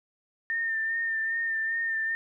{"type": "tone with vibrato", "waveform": "sine", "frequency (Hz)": 1809, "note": "A6", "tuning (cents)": 48, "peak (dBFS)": -26, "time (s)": [0.5, 2.15], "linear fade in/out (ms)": 0, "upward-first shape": "sine", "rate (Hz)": 2.5, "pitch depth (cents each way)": 27, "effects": []}